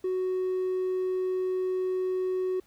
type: tone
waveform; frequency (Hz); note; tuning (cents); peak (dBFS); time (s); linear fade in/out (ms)
triangle; 370.7; F#4; +3; -23; 0.04-2.6; 5
effects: tanh soft clip ceiling -21 dBFS + pink hiss -64 dBFS RMS until 2.66 s

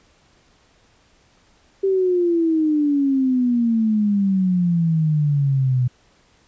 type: exponential sweep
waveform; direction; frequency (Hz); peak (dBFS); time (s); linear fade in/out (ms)
sine; down; 392 to 123.47; -15; 1.83-5.88; 10
effects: pink hiss -57 dBFS RMS until 6.47 s + resampled to 16000 Hz

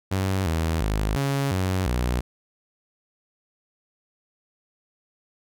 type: tone with pitch steps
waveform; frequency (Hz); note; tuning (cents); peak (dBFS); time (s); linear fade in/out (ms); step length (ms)
sawtooth; 95.6 / 81 / 52.3 / 138.7 / 93.4 / 61.2; G2 / E2 / G#1 / C#3 / F#2 / B1; -43 / -30 / +13 / +1 / +17 / -15; -18; 0.11-2.21; 10; 350
effects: none

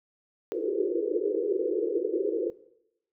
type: band-pass noise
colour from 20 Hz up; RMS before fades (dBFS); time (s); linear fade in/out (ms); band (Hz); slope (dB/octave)
pink; -28; 0.52-2.5; 0; 330 to 500; 96
effects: noise-tail reverb RT60 0.8 s tail -18 dB re dry

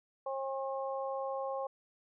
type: harmonic tone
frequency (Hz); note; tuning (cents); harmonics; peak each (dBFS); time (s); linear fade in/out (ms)
269.3; C#4; -50; 2 / 3 / 4; -36 / -40 / -42; 0.26-1.67; 5
effects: none

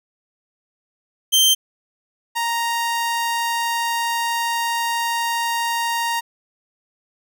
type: tone pair in turn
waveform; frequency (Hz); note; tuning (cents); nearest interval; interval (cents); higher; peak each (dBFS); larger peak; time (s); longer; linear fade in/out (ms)
sawtooth; 3136 / 932.3; G7 / A#5; 0 / 0; octave + major sixth; 2100; first; -9 / -16; first; 1.32-1.55 / 2.35-6.21; second; 20
effects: none

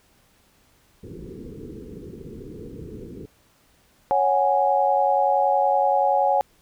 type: low-pass noise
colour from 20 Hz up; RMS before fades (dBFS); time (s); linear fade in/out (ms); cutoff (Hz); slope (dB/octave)
white; -38; 1.03-3.26; 5; 470; 96
type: chord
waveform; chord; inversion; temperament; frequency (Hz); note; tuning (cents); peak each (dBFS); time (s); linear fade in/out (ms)
sine; C# suspended fourth; none; equal; 554.4 / 740 / 830.6; C#5 / F#5 / G#5; 0 / 0 / 0; -22 / -22 / -20; 4.11-6.41; 0
effects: pink hiss -60 dBFS RMS until 6.61 s

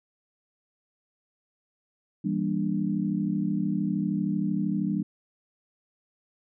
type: chord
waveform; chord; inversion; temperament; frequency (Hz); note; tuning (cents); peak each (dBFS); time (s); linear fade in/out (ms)
sine; E half-diminished seventh; none; just; 164.81 / 197.78 / 237.3 / 296.7; E3 / G3 / Bb3 / D4; 0 / +16 / +31 / +18; -31 / -27 / -33 / -31; 2.24-5.03; 10
effects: none

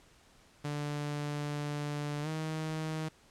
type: tone with pitch glide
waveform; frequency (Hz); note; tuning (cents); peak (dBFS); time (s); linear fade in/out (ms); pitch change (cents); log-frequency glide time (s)
sawtooth; 146.83 to 157.37; D3 to D#3; 0 to +20; -30; 0.64-3.09; 10; +120; 2.22-2.28
effects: pink hiss -62 dBFS RMS until 3.3 s + low-pass 9000 Hz 12 dB/octave

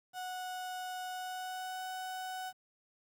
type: tone with pitch glide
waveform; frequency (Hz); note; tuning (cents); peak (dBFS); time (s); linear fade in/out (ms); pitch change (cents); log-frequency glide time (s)
35% pulse; 736 to 745.8; F#5 to F#5; -9 to +14; -37; 0.13-2.53; 50; +23; 1.11-1.84
effects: 11-bit

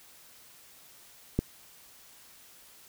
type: click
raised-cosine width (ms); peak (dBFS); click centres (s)
3; -12; 1.39
effects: white hiss -55 dBFS RMS until 2.88 s

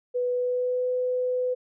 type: tone with pitch glide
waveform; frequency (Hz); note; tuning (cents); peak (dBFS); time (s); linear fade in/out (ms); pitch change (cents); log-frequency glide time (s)
sine; 493.9 to 502; B4 to B4; 0 to +28; -23; 0.14-1.55; 20; +28; 0.31-0.9
effects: none

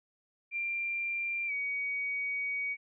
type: tone with pitch glide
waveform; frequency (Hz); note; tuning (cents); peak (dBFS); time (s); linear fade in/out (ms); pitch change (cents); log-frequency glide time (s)
sine; 2376 to 2250; D7 to C#7; +20 to +25; -31; 0.51-2.77; 50; -95; 1.47-1.52
effects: none

